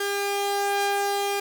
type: tone pair together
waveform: sawtooth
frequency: 401.7 / 804 Hz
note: G4 / G5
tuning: +42 / +44 cents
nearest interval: octave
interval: 1202 cents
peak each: -22 / -23 dBFS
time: 0-1.4 s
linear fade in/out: 5 ms
effects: 9-bit